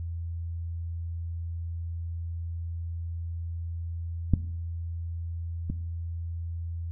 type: clicks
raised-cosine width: 5 ms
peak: -8 / -16 dBFS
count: 2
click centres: 4.337 / 5.7 s
effects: noise-tail reverb RT60 0.7 s tail -17 dB re dry + added 84 Hz sine -31 dBFS peak until 6.91 s